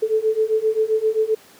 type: beating tone pair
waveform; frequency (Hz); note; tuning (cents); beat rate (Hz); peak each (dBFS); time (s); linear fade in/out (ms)
sine; 433.4 / 441; A4 / A4; -26 / +4; 7.6; -20 / -19; 0.02-1.35; 10
effects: pink hiss -48 dBFS RMS until 1.59 s + high-pass 200 Hz 12 dB/octave